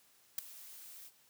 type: noise with ADSR envelope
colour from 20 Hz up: blue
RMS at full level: -31 dBFS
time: 0.38-1.11 s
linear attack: 5 ms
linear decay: 7 ms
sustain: -21 dB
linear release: 45 ms
effects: white hiss -67 dBFS RMS until 1.29 s + high-pass 80 Hz 12 dB/octave